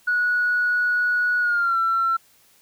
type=tone with pitch glide; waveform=sine; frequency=1463 to 1349.3 Hz; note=F#6 to E6; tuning=-20 to +40 cents; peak=-17 dBFS; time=0.07-2.17 s; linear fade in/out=10 ms; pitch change=-140 cents; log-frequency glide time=1.4-1.78 s; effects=tanh soft clip ceiling -13 dBFS + white hiss -57 dBFS RMS until 2.61 s